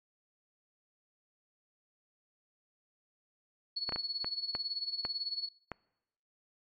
sine tone with tremolo, 4393 Hz, C#8, 16 cents flat, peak -31 dBFS, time 3.76-5.49 s, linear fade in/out 10 ms, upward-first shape sine, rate 18 Hz, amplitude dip 75%
clicks, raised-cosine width 0.5 ms, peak -22 dBFS, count 7, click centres 3.892 / 3.923 / 3.96 / 4.245 / 4.551 / 5.051 / 5.717 s
effects noise-tail reverb RT60 1.0 s tail -26 dB re dry + MP3 48 kbps

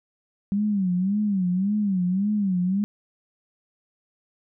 sine tone with vibrato, 194.2 Hz, G3, 16 cents flat, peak -20 dBFS, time 0.52-2.84 s, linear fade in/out 0 ms, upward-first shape sine, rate 1.8 Hz, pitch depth 150 cents each way, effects none

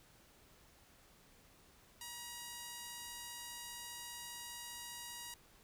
5% pulse tone, 955 Hz, A#5, 42 cents sharp, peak -34 dBFS, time 2.01-5.34 s, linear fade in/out 2 ms, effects pink hiss -65 dBFS RMS until 5.63 s

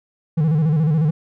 triangle tone with vibrato, 155.56 Hz, D#3, in tune, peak -12 dBFS, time 0.37-1.11 s, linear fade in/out 10 ms, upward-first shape square, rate 14 Hz, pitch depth 86 cents each way, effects none

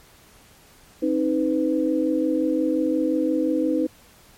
sine tone cluster, 266.9 / 312.6 / 501 Hz, C4 / D#4 / B4, +35 / +8 / +25 cents, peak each -25 / -21 / -25 dBFS, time 1.02-3.87 s, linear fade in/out 10 ms, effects pink hiss -52 dBFS RMS until 4.37 s + MP3 64 kbps

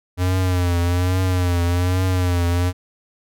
square tone with vibrato, 89.7 Hz, F2, 47 cents sharp, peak -17 dBFS, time 0.17-2.73 s, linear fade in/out 50 ms, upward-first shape triangle, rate 1.2 Hz, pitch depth 75 cents each way, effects none

